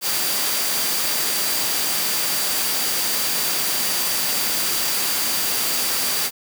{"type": "tone in noise", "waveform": "sine", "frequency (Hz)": 4699, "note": "D8", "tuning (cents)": 0, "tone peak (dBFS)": -29, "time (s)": [0.01, 6.31], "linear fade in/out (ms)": 50, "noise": "white", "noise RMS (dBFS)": -22, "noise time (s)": [0.01, 6.31], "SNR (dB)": -10, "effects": ["high-pass 150 Hz 12 dB/octave"]}